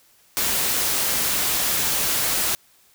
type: noise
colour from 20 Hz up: white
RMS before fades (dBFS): -22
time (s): 0.37-2.55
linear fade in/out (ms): 0
effects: white hiss -57 dBFS RMS until 2.94 s